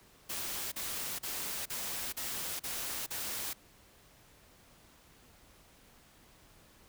white noise bursts, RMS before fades -38 dBFS, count 7, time 0.29-3.534 s, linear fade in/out 10 ms, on 430 ms, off 39 ms, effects pink hiss -61 dBFS RMS until 6.88 s

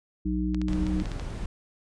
harmonic tone, 61.74 Hz, B1, in tune, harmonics 1 / 3 / 5, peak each -29 / -29 / -29 dBFS, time 0.25-1.03 s, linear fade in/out 10 ms
clicks, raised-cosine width 0.2 ms, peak -22 dBFS, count 9, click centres 0.546 / 0.616 / 0.684 / 0.732 / 0.867 / 1 / 1.057 / 1.117 / 1.197 s
brown noise, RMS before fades -33 dBFS, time 0.68-1.46 s, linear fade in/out 5 ms
effects resampled to 22050 Hz

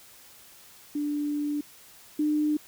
sine tone pair in turn, 293.7 / 301.1 Hz, D4 / D4, 0 / +43 cents, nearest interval unison, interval 43 cents, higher second, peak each -26 / -22 dBFS, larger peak second, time 0.95-1.61 / 2.19-2.57 s, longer first, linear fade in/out 5 ms, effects white hiss -52 dBFS RMS until 2.67 s

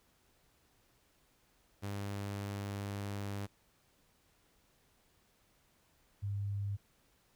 sawtooth / sine tone pair in turn, 100.6 / 100.6 Hz, G2 / G2, +45 / +45 cents, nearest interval unison, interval 0 cents, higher neither, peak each -34 / -34 dBFS, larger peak neither, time 1.82-3.47 / 6.22-6.77 s, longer first, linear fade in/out 20 ms, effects pink hiss -71 dBFS RMS until 7.35 s

